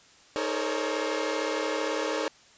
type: tone cluster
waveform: sawtooth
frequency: 312.6 / 425.5 / 463.3 / 532 / 565 Hz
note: D#4 / G#4 / A#4 / C5 / C#5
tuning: +8 / +42 / -11 / +29 / +33 cents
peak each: -30 dBFS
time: 0.36-2.28 s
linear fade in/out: 0 ms
effects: white hiss -56 dBFS RMS until 2.57 s + resampled to 16000 Hz